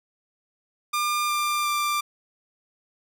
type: tone with pitch steps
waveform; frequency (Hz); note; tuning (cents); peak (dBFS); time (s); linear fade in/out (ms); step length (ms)
sawtooth; 1200 / 1191.7 / 1183.5; D6 / D6 / D6; +37 / +25 / +13; -19; 0.93-2.01; 10; 360
effects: none